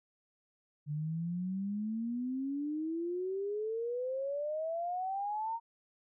sine exponential sweep, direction up, 145.4 to 932.3 Hz, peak -33 dBFS, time 0.86-5.6 s, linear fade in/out 50 ms, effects none

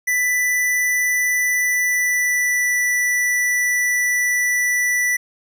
square tone with pitch glide, 1984 to 1970.3 Hz, B6 to B6, +7 to -5 cents, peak -17 dBFS, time 0.07-5.17 s, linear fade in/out 10 ms, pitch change -12 cents, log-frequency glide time 1.44-2.8 s, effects none

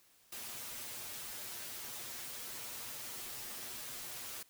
white noise with comb filter, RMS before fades -45 dBFS, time 0.32-4.43 s, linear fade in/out 5 ms, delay 8.3 ms, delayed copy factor +1, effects white hiss -67 dBFS RMS until 4.49 s

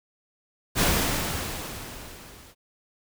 pink noise with level ramp, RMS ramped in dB -20 to -50 dBFS, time 0.75-2.55 s, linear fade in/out 50 ms, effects none

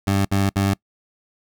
20% pulse tone bursts, 98.4 Hz, G2, 7 cents sharp, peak -12 dBFS, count 3, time 0.07-0.738 s, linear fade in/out 5 ms, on 180 ms, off 64 ms, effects noise-tail reverb RT60 0.1 s tail -25 dB re dry

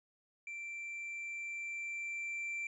triangle tone with level ramp, 2349 Hz, D7, in tune, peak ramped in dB -40 to -35 dBFS, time 0.47-2.67 s, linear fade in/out 2 ms, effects resampled to 24000 Hz

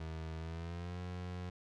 30% pulse tone with pitch glide, 80.2 to 90.02 Hz, E2 to F#2, -47 to -47 cents, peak -38 dBFS, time 0-1.5 s, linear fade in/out 5 ms, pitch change +200 cents, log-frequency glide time 0.38-1 s, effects low-pass 5000 Hz 12 dB/octave

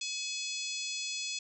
harmonic tone with a mistuned harmonic, 850 Hz, G#5, 40 cents sharp, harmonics 3 / 4 / 5 / 6 / 7 / 8 / 9, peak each -40 / -41 / -42 / -43 / -43 / -44 / -45 dBFS, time 0.01-1.39 s, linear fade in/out 5 ms, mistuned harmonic 6, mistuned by -50 cents, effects none

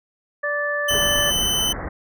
harmonic tone, 584 Hz, D5, 10 cents flat, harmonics 1 / 2 / 3, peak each -25 / -30 / -23 dBFS, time 0.43-1.31 s, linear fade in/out 10 ms
sawtooth tone, 3032 Hz, F#7, 42 cents sharp, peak -16 dBFS, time 0.88-1.73 s, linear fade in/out 10 ms
pink low-pass noise, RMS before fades -29 dBFS, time 0.9-1.89 s, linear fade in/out 10 ms, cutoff 2000 Hz, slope 96 dB/octave
sine tone with exponential decay, 413.9 Hz, G#4, 6 cents flat, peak -22 dBFS, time 0.95-1.04 s, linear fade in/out 0 ms, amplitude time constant 19 ms
effects none

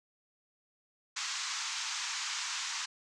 white band-pass noise, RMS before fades -37 dBFS, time 1.16-2.86 s, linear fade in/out 10 ms, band 900 to 7200 Hz, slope 48 dB/octave, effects none

